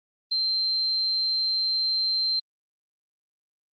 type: tone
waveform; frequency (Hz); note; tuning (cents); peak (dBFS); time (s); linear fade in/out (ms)
sine; 4134; C8; -22; -22; 0.31-2.4; 10
effects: Opus 32 kbps